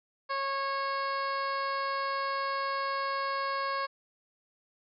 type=harmonic tone; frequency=548 Hz; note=C#5; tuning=20 cents flat; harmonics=1 / 2 / 3 / 4 / 5 / 6 / 7 / 8 / 9; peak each=-37 / -31 / -38 / -43 / -49 / -53 / -52 / -44 / -49 dBFS; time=0.29-3.87 s; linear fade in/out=20 ms; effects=none